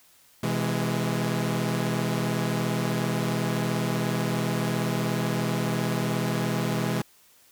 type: chord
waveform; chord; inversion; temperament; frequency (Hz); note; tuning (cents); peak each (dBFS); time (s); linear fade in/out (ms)
sawtooth; C augmented; none; equal with one note detuned; 127.68 / 164.81 / 207.7; C3 / E3 / G#3; -42 / 0 / 0; -25; 0.43-7.02; 5
effects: white hiss -58 dBFS RMS until 7.51 s